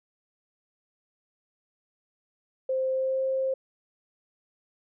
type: tone with pitch glide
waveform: sine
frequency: 523.3 to 529.1 Hz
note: C5 to C5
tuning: 0 to +19 cents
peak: -24 dBFS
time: 2.69-3.54 s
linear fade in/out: 5 ms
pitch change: +19 cents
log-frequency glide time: 2.91-3.23 s
effects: none